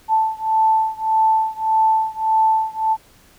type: beating tone pair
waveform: sine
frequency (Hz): 880 / 881.7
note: A5 / A5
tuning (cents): 0 / +3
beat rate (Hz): 1.7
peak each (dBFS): -17 / -18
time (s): 0.08-2.97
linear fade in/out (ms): 50
effects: pink hiss -51 dBFS RMS until 3.38 s